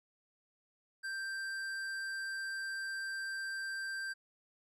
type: tone with hard clipping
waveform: sine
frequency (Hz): 1573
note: G6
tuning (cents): +6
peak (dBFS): -39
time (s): 1.03-4.14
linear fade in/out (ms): 20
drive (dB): 11
effects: none